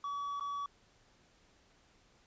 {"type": "tone with dropouts", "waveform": "triangle", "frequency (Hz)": 1138, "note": "C#6", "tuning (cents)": 45, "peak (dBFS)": -34, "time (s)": [0.04, 0.66], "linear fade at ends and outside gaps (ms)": 2, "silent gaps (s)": [0.398, 0.408], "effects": ["pink hiss -67 dBFS RMS until 2.26 s", "resampled to 16000 Hz"]}